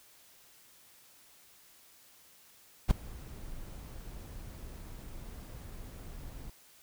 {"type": "noise with ADSR envelope", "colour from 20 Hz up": "brown", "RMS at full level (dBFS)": -21, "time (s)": [2.88, 6.5], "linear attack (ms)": 29, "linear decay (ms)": 7, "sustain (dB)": -24, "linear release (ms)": 5, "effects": ["white hiss -60 dBFS RMS until 6.82 s"]}